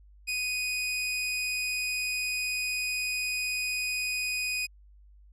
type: tone with amplitude modulation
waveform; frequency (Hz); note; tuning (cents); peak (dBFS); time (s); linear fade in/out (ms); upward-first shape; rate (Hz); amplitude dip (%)
sawtooth; 2489; D#7; 0; -24; 0.27-4.67; 20; sine; 220; 25
effects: added 50 Hz sine -52 dBFS peak until 5.32 s + low-pass 12000 Hz 12 dB/octave